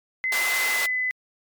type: tone with pitch glide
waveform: sine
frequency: 2045 to 2011 Hz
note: C7 to B6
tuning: -40 to +31 cents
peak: -22 dBFS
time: 0.24-1.11 s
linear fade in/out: 0 ms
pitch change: -29 cents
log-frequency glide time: 0.66-0.86 s
type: high-pass noise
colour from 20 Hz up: pink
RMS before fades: -28 dBFS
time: 0.32-0.86 s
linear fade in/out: 2 ms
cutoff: 810 Hz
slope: 12 dB/octave
effects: MP3 96 kbps